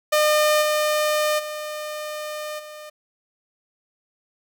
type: tone with level steps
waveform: sawtooth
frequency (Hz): 606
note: D#5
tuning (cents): -46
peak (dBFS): -12 / -15 / -25 / -33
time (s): 0.12-2.9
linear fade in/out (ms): 10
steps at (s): 0.61 / 1.38 / 2.58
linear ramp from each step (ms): 20
effects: none